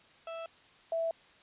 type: tone pair in turn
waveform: 35% pulse / sine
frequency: 659.3 / 659.3 Hz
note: E5 / E5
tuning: 0 / 0 cents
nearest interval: unison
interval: 0 cents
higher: neither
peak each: -37 / -29 dBFS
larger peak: second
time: 0.27-0.46 / 0.92-1.11 s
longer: neither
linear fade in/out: 2 ms
effects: white hiss -60 dBFS RMS until 1.42 s + resampled to 8000 Hz